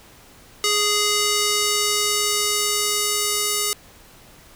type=tone with band-pass filter sweep; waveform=square; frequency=415.3 Hz; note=G#4; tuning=in tune; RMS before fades=-21 dBFS; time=0.64-3.73 s; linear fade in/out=0 ms; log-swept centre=5400 to 9200 Hz; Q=0.79; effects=pink hiss -48 dBFS RMS until 4.55 s